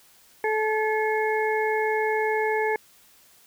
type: harmonic tone with a mistuned harmonic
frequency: 433.7 Hz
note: A4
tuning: 25 cents flat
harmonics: 1 / 2 / 4 / 5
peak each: -24 / -27 / -30 / -31 dBFS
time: 0.44-2.76 s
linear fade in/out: 2 ms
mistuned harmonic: 4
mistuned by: -16 cents
effects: white hiss -56 dBFS RMS until 3.46 s